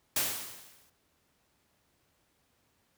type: noise with exponential decay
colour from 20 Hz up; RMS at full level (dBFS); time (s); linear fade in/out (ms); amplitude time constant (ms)
white; -27; 0.16-0.9; 5; 160
effects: pink hiss -72 dBFS RMS until 2.97 s + high-pass 60 Hz 12 dB/octave